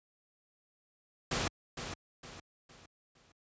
pink noise with echo, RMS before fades -32 dBFS, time 1.31-1.48 s, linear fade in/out 5 ms, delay 460 ms, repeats 4, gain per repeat -8 dB, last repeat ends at 3.32 s, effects high-pass 60 Hz 12 dB/octave + resampled to 16000 Hz

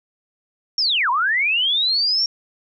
sine linear two-way sweep, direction down then up, 5588 to 922 to 5588 Hz, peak -16 dBFS, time 0.78-2.26 s, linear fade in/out 2 ms, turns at 1.1 s, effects none

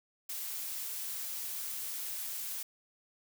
blue noise, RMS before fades -39 dBFS, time 0.29-2.63 s, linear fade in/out 5 ms, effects none

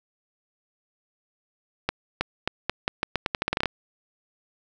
accelerating click train, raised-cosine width 0.3 ms, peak -7 dBFS, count 16, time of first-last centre 1.89-3.657 s, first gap 320 ms, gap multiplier 0.83, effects none

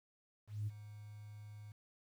sine tone with ADSR envelope, 105.2 Hz, G#2, 23 cents sharp, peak -34 dBFS, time 0.47-1.72 s, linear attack 200 ms, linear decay 32 ms, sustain -15 dB, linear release 3 ms, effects tanh soft clip ceiling -32 dBFS + 11-bit

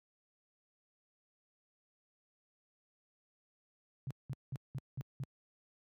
sine tone bursts, 133.4 Hz, C3, 34 cents sharp, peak -36 dBFS, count 6, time 4.07-5.236 s, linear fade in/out 0 ms, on 36 ms, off 190 ms, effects high-pass 80 Hz 12 dB/octave

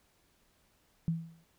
sine tone with exponential decay, 164.81 Hz, E3, in tune, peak -25 dBFS, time 1.08-1.44 s, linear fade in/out 0 ms, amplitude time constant 77 ms, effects pink hiss -70 dBFS RMS until 1.58 s

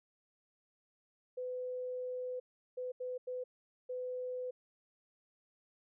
sine tone bursts at uneven times, 503 Hz, B4, 32 cents sharp, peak -37 dBFS, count 5, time 1.37-2.4 / 2.77-2.92 / 3-3.18 / 3.27-3.44 / 3.89-4.51 s, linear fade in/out 10 ms, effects none

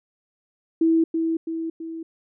sine tone with echo, 326.6 Hz, E4, 16 cents flat, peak -15 dBFS, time 0.81-1.04 s, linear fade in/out 5 ms, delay 330 ms, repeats 3, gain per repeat -5 dB, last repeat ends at 2.03 s, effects none

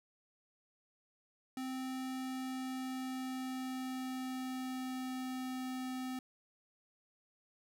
square tone with pitch glide, 260 to 257 Hz, C4 to C4, -11 to -31 cents, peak -39 dBFS, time 1.57-6.19 s, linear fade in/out 2 ms, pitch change -20 cents, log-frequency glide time 2.15-5.63 s, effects none

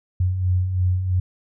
sine beating tone pair, 88.9 / 91.9 Hz, F2 / F#2, +31 / -11 cents, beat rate 3 Hz, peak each -27 / -18 dBFS, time 0.2-1.2 s, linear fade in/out 5 ms, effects none

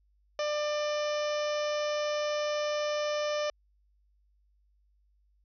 harmonic tone, 596 Hz, D5, 25 cents sharp, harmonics 1 / 2 / 3 / 4 / 5 / 6 / 7 / 8 / 9 / 10, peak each -29 / -38 / -42 / -43 / -43 / -48 / -50 / -50 / -45 / -47 dBFS, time 0.39-3.5 s, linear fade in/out 2 ms, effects added 50 Hz sine -65 dBFS peak until 5.44 s

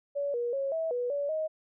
sine tone with pitch steps, 568 / 478.3 / 548 / 649 / 489.3 / 571 / 628 Hz, C#5 / A#4 / C#5 / E5 / B4 / D5 / D#5, +42 / +44 / -20 / -27 / -16 / -49 / +16 cents, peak -28 dBFS, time 0.15-1.48 s, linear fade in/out 20 ms, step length 190 ms, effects none

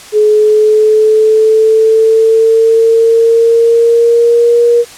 sine tone with pitch glide, 424.6 to 473.9 Hz, G#4 to A#4, +38 to +28 cents, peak -4 dBFS, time 0.12-4.85 s, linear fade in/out 50 ms, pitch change +190 cents, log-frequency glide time 0.27-4.62 s, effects white hiss -32 dBFS RMS until 4.97 s + low-pass 9000 Hz 12 dB/octave

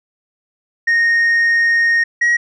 sine tone pair in turn, 1855 / 1900.6 Hz, A#6 / A#6, -9 / +33 cents, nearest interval unison, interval 42 cents, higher second, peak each -8 dBFS, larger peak neither, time 0.87-2.04 / 2.21-2.37 s, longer first, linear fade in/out 10 ms, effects tanh soft clip ceiling -10 dBFS

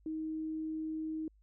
sine tone, 315.1 Hz, D#4, 22 cents sharp, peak -35 dBFS, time 0.06-1.28 s, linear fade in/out 2 ms, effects added 51 Hz sine -62 dBFS peak until 1.42 s

